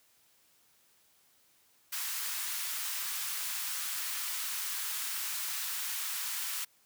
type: high-pass noise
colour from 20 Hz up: white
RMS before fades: -36 dBFS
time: 1.92-6.65 s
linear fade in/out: 10 ms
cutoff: 1000 Hz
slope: 24 dB/octave
effects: white hiss -67 dBFS RMS until 6.85 s + high-pass 60 Hz 12 dB/octave